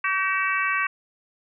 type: harmonic tone with a mistuned harmonic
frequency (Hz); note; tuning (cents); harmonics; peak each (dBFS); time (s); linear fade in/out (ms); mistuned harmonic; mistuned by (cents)
380; F#4; +46; 3 / 4 / 5 / 6 / 7; -26 / -27 / -28 / -29 / -29; 0.04-0.87; 5; 4; +31
effects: none